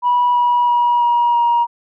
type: tone with pitch steps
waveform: sine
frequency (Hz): 976 / 968.7 / 961.5 / 954.3 / 947.1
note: B5 / B5 / B5 / A#5 / A#5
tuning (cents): -21 / -34 / -47 / +40 / +27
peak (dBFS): -10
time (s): 0.02-1.67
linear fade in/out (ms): 50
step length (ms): 330
effects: tanh soft clip ceiling -8 dBFS